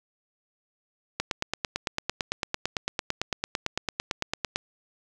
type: click train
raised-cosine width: 0.2 ms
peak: -9 dBFS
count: 31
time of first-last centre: 1.2-4.559 s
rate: 8.93 Hz
effects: none